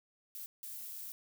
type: noise bursts at uneven times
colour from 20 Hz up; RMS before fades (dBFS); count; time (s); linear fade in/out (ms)
violet; -45; 2; 0.35-0.46 / 0.63-1.12; 0
effects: none